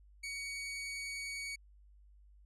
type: tone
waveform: sawtooth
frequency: 2245 Hz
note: C#7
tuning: 21 cents sharp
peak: -36 dBFS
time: 0.23-1.56 s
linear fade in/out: 10 ms
effects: added 50 Hz sine -58 dBFS peak until 2.45 s + resampled to 24000 Hz